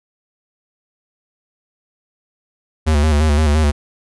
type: tone with vibrato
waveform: square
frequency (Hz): 75.6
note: D#2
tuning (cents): -49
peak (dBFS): -12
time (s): 2.86-3.72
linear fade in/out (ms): 20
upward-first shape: square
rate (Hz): 5.8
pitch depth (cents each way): 59
effects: resampled to 24000 Hz